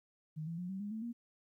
sine tone with pitch steps, 155.56 / 166.73 / 178.69 / 191.52 / 205.3 / 220 / 235.8 Hz, D#3 / E3 / F3 / G3 / G#3 / A3 / A#3, 0 / +20 / +40 / -40 / -20 / 0 / +20 cents, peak -38 dBFS, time 0.36-1.13 s, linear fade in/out 20 ms, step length 110 ms, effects 13-bit

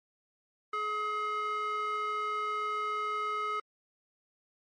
square tone with band-pass filter, 423.3 Hz, G#4, 33 cents sharp, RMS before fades -33 dBFS, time 0.73-3.6 s, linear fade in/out 5 ms, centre 1500 Hz, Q 6.3, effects MP3 48 kbps

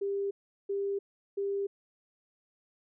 sine tone bursts, 398 Hz, G4, 26 cents sharp, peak -29 dBFS, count 3, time 0.01-1.67 s, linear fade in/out 10 ms, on 300 ms, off 380 ms, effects none

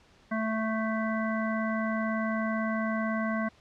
harmonic tone, 220.5 Hz, A3, 4 cents sharp, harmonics 1 / 3 / 5 / 7 / 9, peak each -29 / -34 / -36 / -37 / -39 dBFS, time 0.31-3.49 s, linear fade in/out 10 ms, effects pink hiss -60 dBFS RMS until 3.6 s + low-pass 5000 Hz 12 dB/octave

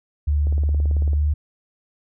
sine tone with pitch glide, 73.42 to 74.53 Hz, D2 to D2, 0 to +26 cents, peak -16 dBFS, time 0.27-1.34 s, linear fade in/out 10 ms, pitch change +26 cents, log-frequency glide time 1.17-1.22 s
click train, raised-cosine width 2 ms, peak -23 dBFS, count 13, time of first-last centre 0.47-1.133 s, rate 18.1 Hz
effects none

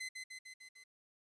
sawtooth tone with echo, 2045 Hz, C7, 40 cents flat, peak -37 dBFS, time 0-0.09 s, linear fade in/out 10 ms, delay 150 ms, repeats 5, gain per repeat -3 dB, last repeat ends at 0.84 s, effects resampled to 22050 Hz + 12-bit

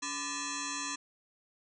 sine tone with frequency modulation, 2640 Hz, E7, 2 cents sharp, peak -34 dBFS, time 0.02-0.96 s, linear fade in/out 10 ms, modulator 731 Hz, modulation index 6.5, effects none

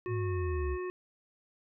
harmonic tone, 364.3 Hz, F#4, 27 cents flat, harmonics 1 / 3 / 5 / 7, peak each -34 / -44 / -48 / -51 dBFS, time 0.06-0.9 s, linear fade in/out 0 ms
sine exponential sweep, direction down, 114.5 to 65.41 Hz, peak -31 dBFS, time 0.07-0.78 s, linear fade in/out 50 ms
effects none

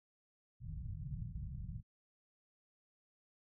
white low-pass noise, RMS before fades -44 dBFS, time 0.6-1.83 s, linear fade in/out 50 ms, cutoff 160 Hz, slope 48 dB/octave, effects none

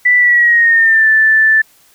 sine tone with pitch glide, 1975.5 to 1760 Hz, B6 to A6, 0 to 0 cents, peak -6 dBFS, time 0.05-1.62 s, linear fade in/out 10 ms, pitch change -200 cents, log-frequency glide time 0.17-1.08 s, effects white hiss -49 dBFS RMS until 1.94 s

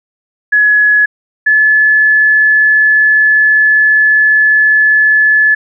sine tone pair in turn, 1693 / 1722.6 Hz, G#6 / A6, +33 / -37 cents, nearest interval unison, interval 30 cents, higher second, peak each -5 dBFS, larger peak neither, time 0.52-1.06 / 1.46-5.55 s, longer second, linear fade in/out 10 ms, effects none

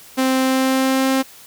sawtooth tone with pitch glide, 261.6 to 265.4 Hz, C4 to C4, 0 to +25 cents, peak -11 dBFS, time 0.17-1.23 s, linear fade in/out 20 ms, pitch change +25 cents, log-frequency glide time 0.41-1.09 s, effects white hiss -43 dBFS RMS until 1.46 s

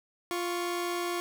sawtooth tone pair together, 349.2 / 1108.7 Hz, F4 / C#6, 0 / 0 cents, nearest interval octave + minor sixth, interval 2000 cents, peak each -27 / -33 dBFS, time 0.31-1.2 s, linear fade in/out 0 ms, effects none

